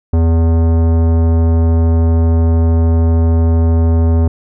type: tone with tanh clipping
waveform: sine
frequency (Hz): 82.41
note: E2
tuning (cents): 0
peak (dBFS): -10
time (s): 0.13-4.28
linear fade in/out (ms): 5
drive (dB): 17
effects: none